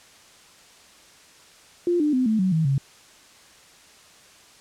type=tone with pitch steps; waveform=sine; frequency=349.2 / 298.8 / 255.6 / 218.7 / 187.13 / 160.11 / 136.99 Hz; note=F4 / D4 / C4 / A3 / F#3 / D#3 / C#3; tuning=0 / +30 / -40 / -10 / +20 / +50 / -20 cents; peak=-18 dBFS; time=1.87-2.78 s; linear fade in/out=2 ms; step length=130 ms; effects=white hiss -51 dBFS RMS until 4.6 s + low-pass 8000 Hz 12 dB/octave